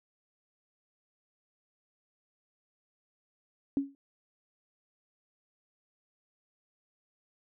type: tone with exponential decay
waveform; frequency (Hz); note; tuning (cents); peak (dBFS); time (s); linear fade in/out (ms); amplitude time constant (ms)
sine; 277.2; C#4; 0; -22; 3.77-3.95; 1; 39
effects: none